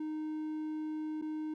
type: tone with dropouts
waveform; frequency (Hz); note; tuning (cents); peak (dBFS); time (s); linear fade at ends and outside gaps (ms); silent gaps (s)
triangle; 309.3; D#4; -10; -33; 0-1.54; 5; 1.215-1.221
effects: none